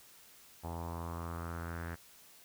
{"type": "tone with low-pass filter sweep", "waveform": "sawtooth", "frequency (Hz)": 84.2, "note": "E2", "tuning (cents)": 37, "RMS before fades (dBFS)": -41, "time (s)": [0.63, 1.96], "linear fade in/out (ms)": 20, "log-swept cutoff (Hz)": [850, 1700], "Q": 4.1, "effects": ["white hiss -59 dBFS RMS until 2.44 s"]}